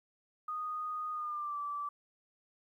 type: tone with pitch glide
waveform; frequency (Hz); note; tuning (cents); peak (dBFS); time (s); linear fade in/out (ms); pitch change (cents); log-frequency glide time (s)
sine; 1238 to 1161.8; D#6 to D6; -9 to -19; -35; 0.48-1.89; 5; -110; 1.12-1.58
effects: 12-bit